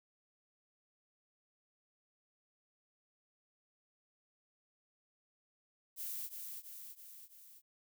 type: noise with echo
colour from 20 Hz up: violet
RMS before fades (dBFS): -42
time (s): 5.96-6.3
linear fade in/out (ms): 50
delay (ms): 330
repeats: 4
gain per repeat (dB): -4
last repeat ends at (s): 7.62
effects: none